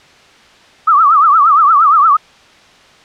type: tone with vibrato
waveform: sine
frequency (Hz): 1226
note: D#6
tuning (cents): -26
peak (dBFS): -5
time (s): 0.87-2.17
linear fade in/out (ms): 10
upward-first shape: triangle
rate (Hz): 8.6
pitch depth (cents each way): 190
effects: white hiss -43 dBFS RMS until 3.04 s + low-pass 4000 Hz 12 dB/octave

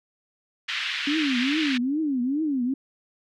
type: band-pass noise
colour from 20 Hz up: white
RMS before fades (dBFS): -29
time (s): 0.68-1.78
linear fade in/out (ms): 10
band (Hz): 1600 to 3400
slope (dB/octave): 24
type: tone with vibrato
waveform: sine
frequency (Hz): 277.2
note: C#4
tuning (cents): 0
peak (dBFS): -22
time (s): 1.07-2.74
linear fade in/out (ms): 5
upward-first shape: triangle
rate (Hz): 2.4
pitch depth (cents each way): 270
effects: none

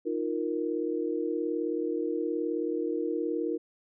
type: chord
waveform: sine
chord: Eb suspended second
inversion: none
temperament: just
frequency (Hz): 311.1 / 350 / 466.7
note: Eb4 / F4 / Bb4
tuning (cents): 0 / +4 / +2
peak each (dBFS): -32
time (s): 0.05-3.58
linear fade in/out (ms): 20
effects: none

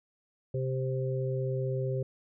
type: harmonic tone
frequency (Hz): 130.81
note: C3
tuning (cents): 0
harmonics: 1 / 3 / 4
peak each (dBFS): -30 / -35 / -36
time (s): 0.54-2.03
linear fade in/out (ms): 5
effects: none

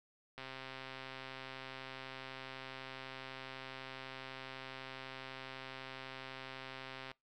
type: click train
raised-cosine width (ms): 0.3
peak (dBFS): -30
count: 890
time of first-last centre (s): 0.38-7.115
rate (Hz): 132
effects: noise-tail reverb RT60 0.2 s tail -25 dB re dry

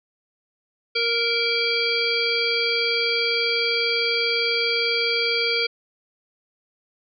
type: harmonic tone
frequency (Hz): 466.2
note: A#4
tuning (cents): 0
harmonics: 1 / 3 / 5 / 7 / 9 / 10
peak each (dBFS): -26 / -31 / -24 / -28 / -34 / -25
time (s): 0.95-5.67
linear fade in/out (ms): 10
effects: none

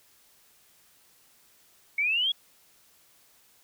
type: exponential sweep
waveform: sine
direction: up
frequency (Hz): 2208 to 3380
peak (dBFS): -23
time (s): 1.98-2.32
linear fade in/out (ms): 5
effects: white hiss -61 dBFS RMS until 3.63 s

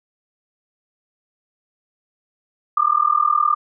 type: tone with amplitude modulation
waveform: sine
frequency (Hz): 1200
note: D6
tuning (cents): +37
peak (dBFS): -10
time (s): 2.77-3.55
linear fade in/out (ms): 5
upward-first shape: sine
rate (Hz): 39.6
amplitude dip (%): 95
effects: none

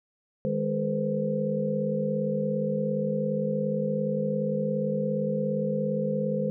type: tone cluster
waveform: sine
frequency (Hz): 155.6 / 207.2 / 424.8 / 476.7 / 514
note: D#3 / G#3 / G#4 / A#4 / C5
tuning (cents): 0 / -4 / +39 / +39 / -31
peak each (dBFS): -32 / -29 / -36 / -35 / -29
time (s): 0.45-6.5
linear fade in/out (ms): 0
effects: none

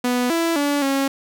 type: tone with pitch steps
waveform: sawtooth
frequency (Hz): 247 / 332.9 / 287.3 / 273.5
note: B3 / E4 / D4 / C#4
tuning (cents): 0 / +17 / -38 / -23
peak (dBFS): -14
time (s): 0.04-1.08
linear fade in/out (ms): 5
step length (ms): 260
effects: none

